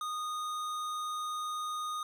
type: tone with tanh clipping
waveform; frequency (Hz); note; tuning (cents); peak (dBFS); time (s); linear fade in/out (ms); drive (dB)
sine; 1234; D#6; -15; -36; 0.01-2.03; 2; 18
effects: none